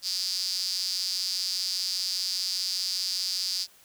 sawtooth tone with high-pass filter, 185 Hz, F#3, in tune, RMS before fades -30 dBFS, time 0.02-3.67 s, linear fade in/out 50 ms, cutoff 4800 Hz, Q 9, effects white hiss -57 dBFS RMS until 3.84 s

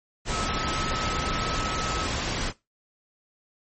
sine tone in noise, 1293 Hz, E6, 34 cents flat, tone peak -31 dBFS, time 0.29-2.08 s, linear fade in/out 50 ms, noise pink, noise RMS -28 dBFS, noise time 0.25-2.53 s, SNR -6 dB, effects noise-tail reverb RT60 0.2 s tail -18 dB re dry + MP3 32 kbps

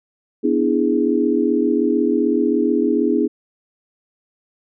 sine chord, E dominant seventh, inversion second, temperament equal, 246.9 / 293.7 / 329.6 / 415.3 Hz, B3 / D4 / E4 / G#4, 0 / 0 / 0 / 0 cents, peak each -20 dBFS, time 0.43-3.28 s, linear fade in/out 20 ms, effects none

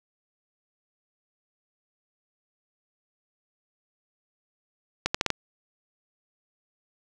accelerating click train, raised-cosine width 0.2 ms, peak -6 dBFS, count 5, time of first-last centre 5.06-5.303 s, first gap 85 ms, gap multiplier 0.78, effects none

